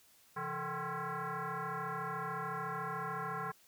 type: tone with frequency modulation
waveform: sine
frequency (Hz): 134.6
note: C3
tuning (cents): +49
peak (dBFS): -36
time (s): 0.36-3.52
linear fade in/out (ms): 10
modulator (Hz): 303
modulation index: 4.9
effects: white hiss -65 dBFS RMS until 3.67 s